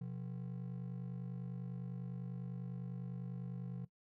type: ring-modulated tone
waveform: triangle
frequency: 151.5 Hz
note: D#3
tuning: 46 cents flat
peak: -36 dBFS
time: 0.01-3.85 s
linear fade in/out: 0 ms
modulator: 25 Hz
effects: noise-tail reverb RT60 0.1 s tail -17 dB re dry